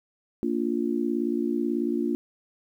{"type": "chord", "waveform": "sine", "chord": "Bb major", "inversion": "none", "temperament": "just", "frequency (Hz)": [233.1, 291.4, 349.6], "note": ["Bb3", "D4", "F4"], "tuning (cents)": [0, -13, 2], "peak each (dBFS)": -28, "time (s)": [0.43, 2.15], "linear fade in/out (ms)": 0, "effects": ["10-bit"]}